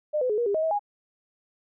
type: tone with pitch steps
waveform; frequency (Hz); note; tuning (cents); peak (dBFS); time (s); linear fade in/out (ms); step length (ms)
sine; 604 / 505 / 421.6 / 476.4 / 403.5 / 630 / 644 / 822; D5 / B4 / G#4 / A#4 / G#4 / D#5 / E5 / G#5; +48 / +39 / +26 / +38 / -50 / +21 / -41 / -18; -22; 0.13-0.794; 20; 83
effects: none